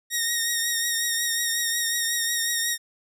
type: tone with vibrato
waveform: 10% pulse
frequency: 1864.7 Hz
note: A#6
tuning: in tune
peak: -14 dBFS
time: 0.1-2.78 s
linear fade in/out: 50 ms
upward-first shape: triangle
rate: 5.5 Hz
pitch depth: 36 cents each way
effects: none